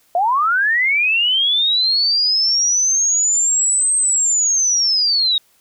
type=linear two-way sweep; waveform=sine; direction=up then down; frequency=666 to 8360 to 3728 Hz; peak=-13 dBFS; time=0.15-5.38 s; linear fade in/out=2 ms; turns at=3.95 s; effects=white hiss -57 dBFS RMS until 5.6 s